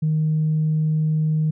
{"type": "tone", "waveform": "sine", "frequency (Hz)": 155.56, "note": "D#3", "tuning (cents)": 0, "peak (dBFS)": -16, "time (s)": [0.02, 1.51], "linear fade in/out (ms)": 10, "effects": ["tanh soft clip ceiling -13 dBFS"]}